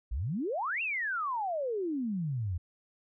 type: exponential two-way sweep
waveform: sine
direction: up then down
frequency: 50.6 to 2788 to 81.6 Hz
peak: -30 dBFS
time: 0.11-2.58 s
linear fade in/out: 10 ms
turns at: 0.82 s
effects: none